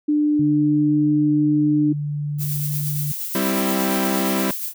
sine tone with pitch glide, 298 to 299.7 Hz, D4 to D4, +25 to +35 cents, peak -15 dBFS, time 0.08-1.93 s, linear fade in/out 10 ms, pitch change +10 cents, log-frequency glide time 0.43-1 s
sine tone, 146.8 Hz, D3, in tune, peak -22 dBFS, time 0.39-3.12 s, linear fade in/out 5 ms
violet noise with tremolo, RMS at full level -26 dBFS, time 2.38-4.74 s, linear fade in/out 50 ms, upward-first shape triangle, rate 8.5 Hz, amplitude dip 40%
sawtooth chord, C major, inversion second, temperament equal, 196 / 261.6 / 329.6 Hz, G3 / C4 / E4, 0 / 0 / 0 cents, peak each -18 / -21 / -21 dBFS, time 3.35-4.51 s, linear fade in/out 2 ms
effects none

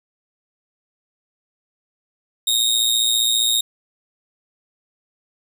sawtooth tone with amplitude modulation, 3729 Hz, A#7, in tune, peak -10 dBFS, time 2.47-3.61 s, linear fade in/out 5 ms, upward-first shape sine, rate 115 Hz, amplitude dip 65%, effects none

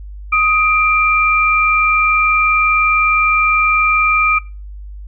sine tone pair together, 1252.4 / 2367 Hz, D#6 / D7, +11 / +13 cents, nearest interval major seventh, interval 1102 cents, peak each -13 / -12 dBFS, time 0.32-4.39 s, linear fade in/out 10 ms, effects noise-tail reverb RT60 0.3 s tail -22 dB re dry + added 50 Hz sine -28 dBFS peak until 5.07 s

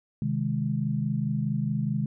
sine chord, Ab major, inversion first, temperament equal, 130.81 / 155.56 / 207.7 Hz, C3 / Eb3 / Ab3, 0 / 0 / 0 cents, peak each -29 dBFS, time 0.22-2.06 s, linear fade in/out 2 ms, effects none

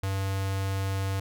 square tone with notch filter, 97 Hz, G2, 18 cents flat, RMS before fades -29 dBFS, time 0.03-1.2 s, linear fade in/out 5 ms, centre 220 Hz, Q 0.91, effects none

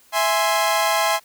sawtooth chord, E augmented, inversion none, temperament equal, 659.3 / 830.6 / 1046.5 Hz, E5 / G#5 / B#5, 0 / 0 / 0 cents, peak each -18 dBFS, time 0.12-1.2 s, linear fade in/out 50 ms, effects white hiss -54 dBFS RMS until 1.24 s

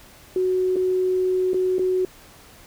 sine tone with dropouts, 370 Hz, F#4, in tune, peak -18 dBFS, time 0.36-2.05 s, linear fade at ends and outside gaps 2 ms, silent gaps 0.759-0.765 / 1.534-1.543 / 1.784-1.793 s, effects pink hiss -48 dBFS RMS until 2.66 s

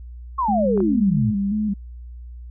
sine exponential sweep, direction down, 1113 to 103.83 Hz, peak -18 dBFS, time 0.38-1.31 s, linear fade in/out 10 ms
sine tone with vibrato, 205.7 Hz, G#3, 16 cents flat, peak -19 dBFS, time 0.48-1.74 s, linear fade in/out 10 ms, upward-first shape square, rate 2.9 Hz, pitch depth 59 cents each way
clicks, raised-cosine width 1 ms, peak -18 dBFS, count 2, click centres 0.776 / 0.804 s
effects added 60 Hz sine -34 dBFS peak until 2.5 s

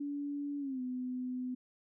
sine tone with pitch glide, 286.6 to 252.4 Hz, D4 to B3, -42 to +38 cents, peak -35 dBFS, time 0-1.55 s, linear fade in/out 10 ms, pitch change -220 cents, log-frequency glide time 0.59-0.81 s, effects none

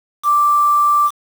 sine tone with quantisation, 1174.7 Hz, D6, in tune, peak -10 dBFS, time 0.23-1.11 s, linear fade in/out 50 ms, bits 5, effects none

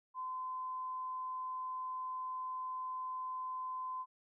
sine tone, 1026 Hz, C6, 34 cents flat, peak -38 dBFS, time 0.14-4.06 s, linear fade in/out 50 ms, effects none

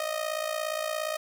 sawtooth tone with amplitude modulation, 622.3 Hz, D#5, in tune, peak -22 dBFS, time 0-1.17 s, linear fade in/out 2 ms, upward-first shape sine, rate 57.2 Hz, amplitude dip 75%, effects none

